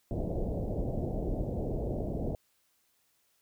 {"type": "low-pass noise", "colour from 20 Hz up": "pink", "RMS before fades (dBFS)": -33, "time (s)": [0.11, 2.35], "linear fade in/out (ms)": 0, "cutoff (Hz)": 680, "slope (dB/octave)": 48, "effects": ["white hiss -72 dBFS RMS until 3.41 s"]}